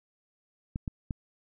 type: clicks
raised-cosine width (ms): 5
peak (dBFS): -20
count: 3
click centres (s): 0.759 / 0.878 / 1.108
effects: none